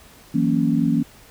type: chord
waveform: sine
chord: F# dominant seventh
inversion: third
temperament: equal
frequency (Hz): 164.81 / 185 / 233.1 / 277.2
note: E3 / F#3 / A#3 / C#4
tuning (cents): 0 / 0 / 0 / 0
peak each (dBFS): -22 / -26 / -20 / -21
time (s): 0.34-1.03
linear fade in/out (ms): 10
effects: pink hiss -48 dBFS RMS until 1.3 s